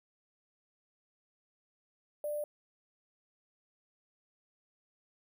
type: tone with sample-and-hold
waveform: sine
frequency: 594 Hz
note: D5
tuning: 20 cents sharp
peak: -33 dBFS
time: 2.24-2.44 s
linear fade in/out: 2 ms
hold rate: 11025 Hz
effects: none